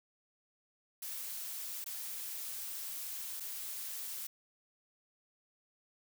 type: noise with dropouts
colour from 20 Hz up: blue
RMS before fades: -42 dBFS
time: 1.02-4.27 s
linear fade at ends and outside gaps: 5 ms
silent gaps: 1.843-1.861 / 3.4-3.404 s
effects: none